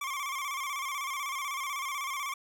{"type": "tone with vibrato", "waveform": "25% pulse", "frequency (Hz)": 1108.7, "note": "C#6", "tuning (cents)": 0, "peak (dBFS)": -29, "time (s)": [0.01, 2.34], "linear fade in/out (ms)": 5, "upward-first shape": "square", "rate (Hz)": 16, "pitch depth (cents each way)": 69, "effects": []}